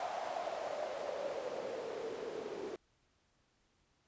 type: noise with band-pass filter sweep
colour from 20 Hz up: white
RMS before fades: -41 dBFS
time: 0-2.76 s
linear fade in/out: 2 ms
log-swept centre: 740 to 390 Hz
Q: 6.2
effects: pink hiss -75 dBFS RMS until 4.07 s + resampled to 16000 Hz